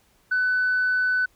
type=tone; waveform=sine; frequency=1500 Hz; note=F#6; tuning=23 cents sharp; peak=-18 dBFS; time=0.31-1.26 s; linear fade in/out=10 ms; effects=tanh soft clip ceiling -16 dBFS + pink hiss -62 dBFS RMS until 1.35 s